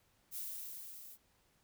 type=noise with level ramp; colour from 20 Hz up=violet; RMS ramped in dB=-41 to -54 dBFS; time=0.31-1.18 s; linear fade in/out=50 ms; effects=pink hiss -73 dBFS RMS until 1.63 s